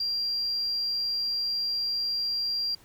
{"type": "tone", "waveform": "sine", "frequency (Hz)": 4754, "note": "D8", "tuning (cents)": 20, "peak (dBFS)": -25, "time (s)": [0, 2.75], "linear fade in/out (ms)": 5, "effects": ["tanh soft clip ceiling -22 dBFS", "pink hiss -57 dBFS RMS until 2.84 s"]}